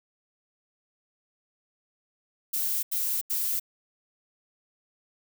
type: noise bursts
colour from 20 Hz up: violet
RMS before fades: -28 dBFS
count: 3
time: 2.53-3.598 s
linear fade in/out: 10 ms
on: 300 ms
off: 84 ms
effects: none